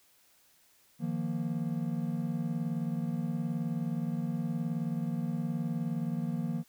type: chord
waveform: triangle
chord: Eb suspended second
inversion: none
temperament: equal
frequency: 155.56 / 174.61 / 233.1 Hz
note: Eb3 / F3 / Bb3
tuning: 0 / 0 / 0 cents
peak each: -33 dBFS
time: 0.99-6.64 s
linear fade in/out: 50 ms
effects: white hiss -65 dBFS RMS until 6.68 s